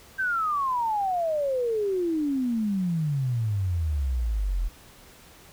sine exponential sweep, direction down, 1580 to 40.33 Hz, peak -23 dBFS, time 0.18-4.69 s, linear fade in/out 20 ms, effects pink hiss -51 dBFS RMS until 5.52 s

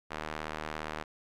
sawtooth tone with band-pass filter, 77.3 Hz, D#2, 11 cents flat, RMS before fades -39 dBFS, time 0.1-1.04 s, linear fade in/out 20 ms, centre 1400 Hz, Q 0.73, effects none

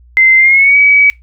sine tone with pitch glide, 2074 to 2275 Hz, C7 to C#7, -16 to +44 cents, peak -4 dBFS, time 0.17-1.1 s, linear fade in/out 0 ms, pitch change +160 cents, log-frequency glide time 0.37-0.77 s, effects noise-tail reverb RT60 0.2 s tail -23 dB re dry + added 60 Hz sine -39 dBFS peak until 1.22 s

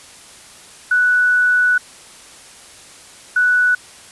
sine tone bursts at uneven times, 1480 Hz, F#6, in tune, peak -11 dBFS, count 2, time 0.91-1.78 / 3.36-3.75 s, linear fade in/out 5 ms, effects white hiss -41 dBFS RMS until 4.11 s + resampled to 24000 Hz

